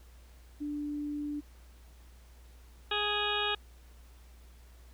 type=tone; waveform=sine; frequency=293.7 Hz; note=D4; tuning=in tune; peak=-33 dBFS; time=0.6-1.41 s; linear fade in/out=20 ms
type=harmonic tone; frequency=415.3 Hz; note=G#4; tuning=in tune; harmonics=1 / 2 / 3 / 4 / 6 / 7 / 8 / 9; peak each=-37 / -37 / -37 / -37 / -37 / -37 / -37 / -37 dBFS; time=2.91-3.55 s; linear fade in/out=5 ms
effects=added 60 Hz sine -52 dBFS peak until 4.93 s + pink hiss -63 dBFS RMS until 4.93 s